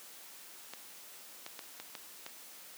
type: clicks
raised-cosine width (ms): 0.2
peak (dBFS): -25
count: 6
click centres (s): 0.736 / 1.464 / 1.592 / 1.8 / 1.952 / 2.264
effects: white hiss -52 dBFS RMS until 2.77 s + high-pass 200 Hz 12 dB/octave